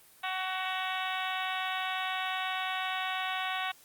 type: harmonic tone with a mistuned harmonic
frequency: 374.3 Hz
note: F#4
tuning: 20 cents sharp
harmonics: 2 / 3 / 4 / 5 / 6 / 7 / 8 / 9 / 10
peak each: -36 / -38 / -39 / -40 / -41 / -41 / -42 / -43 / -43 dBFS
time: 0.23-3.72 s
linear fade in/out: 10 ms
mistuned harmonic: 7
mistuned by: +24 cents
effects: white hiss -58 dBFS RMS until 3.84 s + Opus 32 kbps